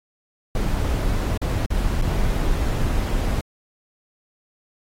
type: noise with dropouts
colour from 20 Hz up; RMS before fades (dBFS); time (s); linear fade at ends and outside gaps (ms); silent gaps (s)
brown; -21; 0.55-3.41; 2; 1.375-1.416 / 1.661-1.703 / 2.015-2.021
effects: AAC 48 kbps